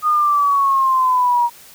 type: exponential sweep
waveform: sine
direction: down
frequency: 1237 to 945 Hz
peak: -12 dBFS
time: 0.02-1.5 s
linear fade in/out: 50 ms
effects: white hiss -43 dBFS RMS until 1.74 s